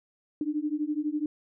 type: beating tone pair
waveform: sine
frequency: 294.5 / 306.5 Hz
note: D4 / D#4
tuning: +5 / -26 cents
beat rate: 12 Hz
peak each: -30 dBFS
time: 0.41-1.26 s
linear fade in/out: 2 ms
effects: none